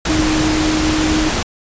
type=tone in noise; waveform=sine; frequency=311.1 Hz; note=D#4; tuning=in tune; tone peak=-15 dBFS; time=0.09-1.29 s; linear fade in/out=5 ms; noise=pink; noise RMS=-18 dBFS; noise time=0.05-1.43 s; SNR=0 dB; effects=resampled to 16000 Hz